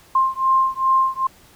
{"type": "beating tone pair", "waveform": "sine", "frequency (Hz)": [1055, 1057.5], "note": ["C6", "C6"], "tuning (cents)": [14, 18], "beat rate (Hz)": 2.5, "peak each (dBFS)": -18, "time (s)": [0.15, 1.27], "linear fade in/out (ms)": 5, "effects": ["pink hiss -50 dBFS RMS until 1.55 s"]}